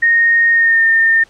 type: tone with pitch glide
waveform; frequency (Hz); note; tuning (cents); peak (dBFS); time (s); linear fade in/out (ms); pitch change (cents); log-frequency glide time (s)
sine; 1854 to 1814.8; A#6 to A#6; -10 to -47; -8; 0.02-1.24; 10; -37; 0.51-0.85
effects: pink hiss -48 dBFS RMS until 1.29 s + low-pass 7000 Hz 12 dB/octave